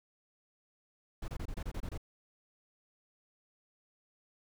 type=noise bursts; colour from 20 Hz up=brown; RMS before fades=-38 dBFS; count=9; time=1.22-1.977 s; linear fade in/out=5 ms; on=61 ms; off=26 ms; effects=none